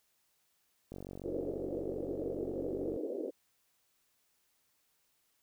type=click train; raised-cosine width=2 ms; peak=-31 dBFS; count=97; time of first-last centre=0.92-2.963 s; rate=47 Hz
type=band-pass noise; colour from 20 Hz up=white; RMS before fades=-38 dBFS; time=1.24-3.31 s; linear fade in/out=20 ms; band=280 to 520 Hz; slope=48 dB/octave
effects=white hiss -75 dBFS RMS until 5.42 s